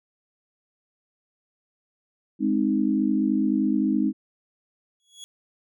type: chord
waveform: sine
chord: Ab major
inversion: none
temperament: equal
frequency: 207.7 / 261.6 / 311.1 Hz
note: Ab3 / C4 / Eb4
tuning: 0 / 0 / 0 cents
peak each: -24 dBFS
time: 2.39-4.13 s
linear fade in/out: 50 ms
type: tone with exponential growth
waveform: 25% pulse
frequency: 3351 Hz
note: G#7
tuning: 15 cents sharp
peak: -32 dBFS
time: 5-5.24 s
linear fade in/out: 0 ms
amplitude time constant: 52 ms
effects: none